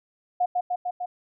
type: tone with echo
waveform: sine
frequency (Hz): 720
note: F#5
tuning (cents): -47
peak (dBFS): -19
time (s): 0.4-0.46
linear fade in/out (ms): 10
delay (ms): 150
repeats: 4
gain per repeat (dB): -2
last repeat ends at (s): 1.06
effects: none